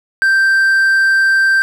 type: tone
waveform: triangle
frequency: 1568 Hz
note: G6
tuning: in tune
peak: -7 dBFS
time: 0.22-1.62 s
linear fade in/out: 0 ms
effects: none